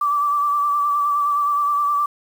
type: tone with vibrato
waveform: sine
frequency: 1163 Hz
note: D6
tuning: 17 cents flat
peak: -16 dBFS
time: 0.01-2.06 s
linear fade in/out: 5 ms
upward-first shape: sine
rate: 9.6 Hz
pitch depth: 29 cents each way
effects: 7-bit